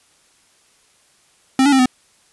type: tone with pitch steps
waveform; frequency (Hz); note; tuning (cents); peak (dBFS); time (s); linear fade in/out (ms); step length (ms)
square; 264.3 / 286 / 265.3 / 253.6; C4 / D4 / C4 / B3; +18 / -46 / +24 / +46; -11; 1.59-1.858; 2; 67
effects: white hiss -56 dBFS RMS until 2.32 s + resampled to 24000 Hz